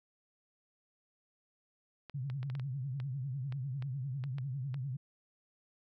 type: clicks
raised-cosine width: 0.3 ms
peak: -32 dBFS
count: 12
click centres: 2.097 / 2.3 / 2.43 / 2.5 / 2.552 / 2.597 / 3.001 / 3.524 / 3.824 / 4.239 / 4.384 / 4.743 s
type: tone with vibrato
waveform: sine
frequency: 133.1 Hz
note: C3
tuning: 30 cents sharp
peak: -35 dBFS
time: 2.14-4.97 s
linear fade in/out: 10 ms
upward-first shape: triangle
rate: 10 Hz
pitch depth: 180 cents each way
effects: none